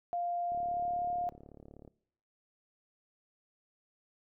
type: tone with pitch glide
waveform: sine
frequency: 698.5 to 707 Hz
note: F5 to F5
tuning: 0 to +21 cents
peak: -31 dBFS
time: 0.13-1.29 s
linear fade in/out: 0 ms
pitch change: +21 cents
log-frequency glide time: 0.45-1.11 s
type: click train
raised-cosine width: 2 ms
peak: -38 dBFS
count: 50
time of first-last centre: 0.52-1.877 s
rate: 36.1 Hz
effects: noise-tail reverb RT60 0.8 s tail -23 dB re dry